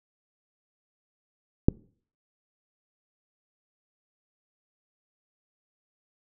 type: click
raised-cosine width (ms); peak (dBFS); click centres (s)
3; -4; 1.685
effects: noise-tail reverb RT60 0.5 s tail -25 dB re dry